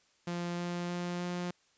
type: tone with pitch steps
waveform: sawtooth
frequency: 173.7 / 174.81 / 175.92 / 177.04 Hz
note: F3 / F3 / F3 / F3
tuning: -9 / +2 / +13 / +24 cents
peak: -30 dBFS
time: 0.27-1.51 s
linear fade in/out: 5 ms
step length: 310 ms
effects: white hiss -69 dBFS RMS until 1.77 s + resampled to 16000 Hz